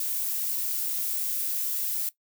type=noise; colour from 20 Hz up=violet; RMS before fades=-29 dBFS; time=0-2.09 s; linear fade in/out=2 ms; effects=noise-tail reverb RT60 0.1 s tail -17 dB re dry